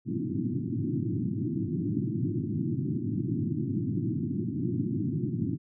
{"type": "band-pass noise", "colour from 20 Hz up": "pink", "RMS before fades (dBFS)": -30, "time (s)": [0.05, 5.58], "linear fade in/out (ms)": 50, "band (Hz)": [100, 350], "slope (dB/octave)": 96, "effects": []}